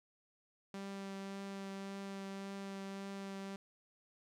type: tone with vibrato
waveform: sawtooth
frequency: 196 Hz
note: G3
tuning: in tune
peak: -39 dBFS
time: 0.74-3.56 s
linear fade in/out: 2 ms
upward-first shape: triangle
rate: 1.8 Hz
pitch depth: 11 cents each way
effects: low-pass 8000 Hz 12 dB/octave + 13-bit